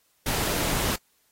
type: noise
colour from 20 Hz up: pink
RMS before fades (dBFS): -27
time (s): 0.26-0.96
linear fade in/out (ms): 5
effects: white hiss -67 dBFS RMS until 1.31 s + AAC 48 kbps